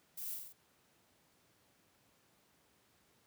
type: noise with echo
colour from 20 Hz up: violet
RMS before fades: -44 dBFS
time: 0.17-0.35 s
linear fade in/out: 10 ms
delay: 45 ms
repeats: 4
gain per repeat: -3 dB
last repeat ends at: 0.53 s
effects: pink hiss -71 dBFS RMS until 3.26 s + high-pass 100 Hz 12 dB/octave